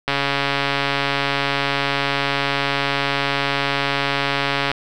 click train, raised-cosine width 0.3 ms, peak -3 dBFS, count 650, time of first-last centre 0.08-4.716 s, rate 140 Hz, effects none

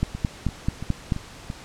two click trains, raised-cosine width 5 ms, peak -9 / -18 dBFS, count 6 / 5, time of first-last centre 0.03-1.122 / 0.15-1.501 s, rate 4.58 / 2.96 Hz, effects pink hiss -43 dBFS RMS until 1.64 s + low-pass 8000 Hz 12 dB/octave

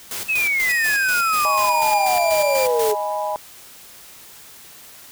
white noise with tremolo, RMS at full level -28 dBFS, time 0.11-2.93 s, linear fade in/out 2 ms, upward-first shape square, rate 4.1 Hz, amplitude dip 65%
sine exponential sweep, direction down, 2637 to 415.3 Hz, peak -17 dBFS, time 0.28-2.95 s, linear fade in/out 20 ms
sawtooth tone with pitch glide, 2500 to 2371 Hz, D#7 to D7, +8 to +16 cents, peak -21 dBFS, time 0.69-2.66 s, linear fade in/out 5 ms, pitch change -92 cents, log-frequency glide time 1.5-2.16 s
sine chord, G# minor, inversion second, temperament equal, 622.3 / 830.6 / 987.8 Hz, D#5 / G#5 / B5, 0 / 0 / 0 cents, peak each -25 / -25 / -27 dBFS, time 1.45-3.36 s, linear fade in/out 0 ms
effects white hiss -43 dBFS RMS until 5.11 s

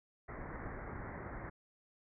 pink low-pass noise, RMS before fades -45 dBFS, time 0.28-1.5 s, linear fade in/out 10 ms, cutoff 2100 Hz, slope 96 dB/octave, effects none

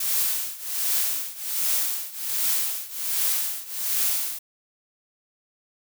blue noise with tremolo, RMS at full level -22 dBFS, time 0-4.39 s, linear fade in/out 5 ms, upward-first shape triangle, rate 1.3 Hz, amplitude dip 90%, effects none

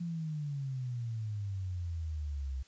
sine exponential sweep, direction down, 173.9 to 64.4 Hz, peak -34 dBFS, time 0-2.63 s, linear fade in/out 10 ms, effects white hiss -63 dBFS RMS until 2.67 s + resampled to 16000 Hz

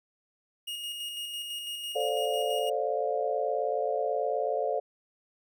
45% pulse tone with tremolo, 2860 Hz, F7, 41 cents sharp, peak -33 dBFS, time 0.67-2.7 s, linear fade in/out 10 ms, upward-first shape square, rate 6 Hz, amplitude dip 30%
sine chord, D minor seventh, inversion second, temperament just, 440.5 / 528.6 / 587.3 / 704.8 Hz, A4 / C5 / D5 / F5, +2 / +18 / 0 / +16 cents, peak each -32 dBFS, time 1.95-4.8 s, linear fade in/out 10 ms
effects none

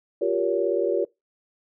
sine chord, G half-diminished seventh, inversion third, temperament just, 352.8 / 392 / 470.4 / 564.5 Hz, F4 / G4 / Bb4 / Db5, +18 / 0 / +16 / +31 cents, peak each -26 dBFS, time 0.21-1.05 s, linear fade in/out 10 ms, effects noise-tail reverb RT60 0.2 s tail -23 dB re dry

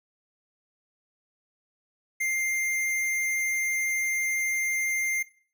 square tone, 2102 Hz, C7, 7 cents sharp, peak -26 dBFS, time 2.2-5.23 s, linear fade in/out 10 ms, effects noise-tail reverb RT60 0.5 s tail -19 dB re dry

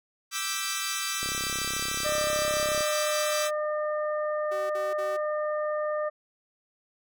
10% pulse chord, E minor seventh, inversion third, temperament equal with one note detuned, 1174.7 / 1318.5 / 1568 / 1956.2 Hz, D6 / E6 / G6 / B6, 0 / 0 / 0 / -17 cents, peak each -26 dBFS, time 0.31-3.51 s, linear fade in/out 50 ms
click train, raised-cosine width 2 ms, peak -26 dBFS, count 54, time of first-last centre 1.23-2.807 s, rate 33.6 Hz
harmonic tone, 605 Hz, D#5, 49 cents flat, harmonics 1 / 2 / 3, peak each -27 / -34 / -40 dBFS, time 2.04-6.1 s, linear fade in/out 20 ms
sawtooth tone bursts, 380 Hz, F#4, 46 cents sharp, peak -34 dBFS, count 3, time 4.51-5.17 s, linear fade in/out 10 ms, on 190 ms, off 45 ms
effects none

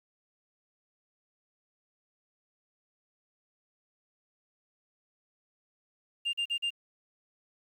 sine tone bursts, 2800 Hz, F7, 4 cents sharp, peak -25 dBFS, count 4, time 6.25-6.705 s, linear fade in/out 20 ms, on 83 ms, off 41 ms, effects tanh soft clip ceiling -27 dBFS + 10-bit

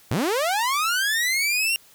sawtooth linear sweep, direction up, 89 to 2794 Hz, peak -17 dBFS, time 0.11-1.76 s, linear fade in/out 0 ms, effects white hiss -53 dBFS RMS until 1.94 s

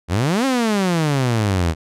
sawtooth exponential two-way sweep, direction up then down, 77.78 to 274.8 to 77.78 Hz, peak -12 dBFS, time 0.08-1.75 s, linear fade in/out 50 ms, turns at 0.45 s, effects low-pass 10000 Hz 12 dB/octave

